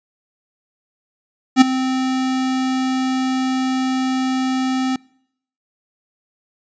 square tone with ADSR envelope, 260 Hz, C4, 11 cents flat, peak -4 dBFS, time 1.56-4.96 s, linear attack 53 ms, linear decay 12 ms, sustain -14 dB, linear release 3 ms, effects noise-tail reverb RT60 0.7 s tail -25 dB re dry + resampled to 16000 Hz

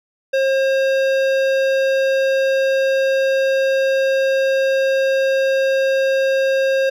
sine tone with hard clipping, 536 Hz, C5, 42 cents sharp, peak -16 dBFS, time 0.33-6.9 s, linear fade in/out 10 ms, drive 14 dB, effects none

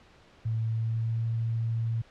sine tone with pitch glide, 112.1 to 114.19 Hz, A2 to A#2, +33 to -35 cents, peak -26 dBFS, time 0.45-2.02 s, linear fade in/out 10 ms, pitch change +32 cents, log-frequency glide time 0.62-1.26 s, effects pink hiss -57 dBFS RMS until 2.1 s + low-pass 4000 Hz 12 dB/octave

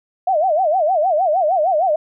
sine tone with vibrato, 680 Hz, F5, 46 cents flat, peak -13 dBFS, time 0.27-1.96 s, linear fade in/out 5 ms, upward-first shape sine, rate 6.5 Hz, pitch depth 230 cents each way, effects none

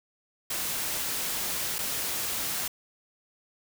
white noise with dropouts, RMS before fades -31 dBFS, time 0.5-2.68 s, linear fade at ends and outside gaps 5 ms, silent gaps 1.784-1.788 s, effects none

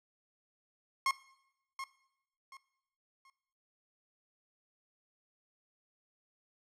30% pulse tone with echo, 1078 Hz, C#6, 49 cents flat, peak -25 dBFS, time 1.06-1.11 s, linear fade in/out 2 ms, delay 730 ms, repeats 3, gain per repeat -11 dB, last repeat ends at 3.3 s, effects noise-tail reverb RT60 0.8 s tail -18 dB re dry + low-pass 9000 Hz 12 dB/octave

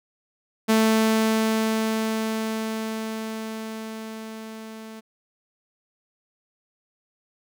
sawtooth tone with level ramp, 220.8 Hz, A3, 6 cents sharp, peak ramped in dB -12 to -34 dBFS, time 0.68-5.01 s, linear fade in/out 20 ms, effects none

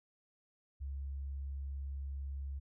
sine tone, 68.9 Hz, C#2, 10 cents flat, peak -38 dBFS, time 0.8-2.6 s, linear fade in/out 20 ms, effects none

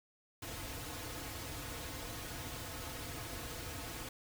pink noise with comb filter, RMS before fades -44 dBFS, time 0.42-4.09 s, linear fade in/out 5 ms, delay 5.1 ms, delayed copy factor -0.75, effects none

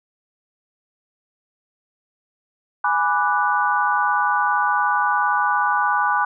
sine chord, G# half-diminished seventh, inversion none, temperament equal, 830.6 / 987.8 / 1174.7 / 1480 Hz, G#5 / B5 / D6 / F#6, 0 / 0 / 0 / 0 cents, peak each -22 dBFS, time 2.84-6.25 s, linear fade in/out 5 ms, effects none

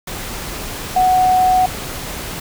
sine tone in noise, 740 Hz, F#5, in tune, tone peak -10 dBFS, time 0.96-1.66 s, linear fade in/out 5 ms, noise pink, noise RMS -27 dBFS, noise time 0.07-2.4 s, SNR +14 dB, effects none

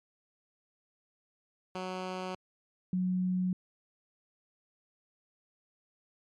10% pulse / sine tone pair in turn, 185 / 183.3 Hz, F#3 / F#3, 0 / -16 cents, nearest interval unison, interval 16 cents, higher first, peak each -27 dBFS, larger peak neither, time 1.75-2.35 / 2.93-3.53 s, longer neither, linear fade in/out 2 ms, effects low-pass 5000 Hz 12 dB/octave + MP3 96 kbps

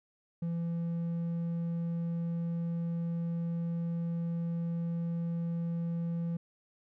sine tone with hard clipping, 168.8 Hz, E3, 41 cents sharp, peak -32 dBFS, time 0.42-6.37 s, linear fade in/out 5 ms, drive 3 dB, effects none

